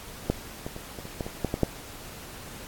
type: clicks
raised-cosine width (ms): 2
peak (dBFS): -9 / -19 / -25 / -24 / -28 / -16 / -21 / -11 / -13 / -7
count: 10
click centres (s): 0.3 / 0.665 / 0.764 / 0.988 / 1.054 / 1.208 / 1.265 / 1.447 / 1.541 / 1.633
effects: pink hiss -43 dBFS RMS until 2.67 s + AAC 64 kbps